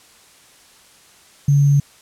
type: tone with sample-and-hold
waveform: sine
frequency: 142.2 Hz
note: C#3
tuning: 45 cents sharp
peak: -10 dBFS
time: 1.48-1.8 s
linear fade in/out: 5 ms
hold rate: 6300 Hz
effects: white hiss -49 dBFS RMS until 2.01 s + low-pass 10000 Hz 12 dB/octave